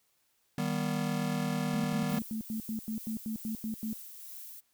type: chord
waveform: square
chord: Eb augmented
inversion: none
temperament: just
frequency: 155.56 / 194.45 / 243.1 Hz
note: Eb3 / G3 / B3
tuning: 0 / -14 / -27 cents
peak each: -35 dBFS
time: 0.58-2.19 s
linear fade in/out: 2 ms
type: tone bursts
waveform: sine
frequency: 220 Hz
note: A3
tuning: in tune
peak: -32 dBFS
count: 12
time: 1.74-3.93 s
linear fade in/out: 0 ms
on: 100 ms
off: 90 ms
type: noise with tremolo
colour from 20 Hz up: violet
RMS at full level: -45 dBFS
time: 2.08-4.61 s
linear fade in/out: 20 ms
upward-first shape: sine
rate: 2.3 Hz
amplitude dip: 30%
effects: white hiss -73 dBFS RMS until 4.73 s